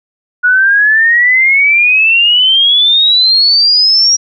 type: exponential sweep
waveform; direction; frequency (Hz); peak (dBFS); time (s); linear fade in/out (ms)
sine; up; 1453 to 5710; -5; 0.43-4.17; 20
effects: none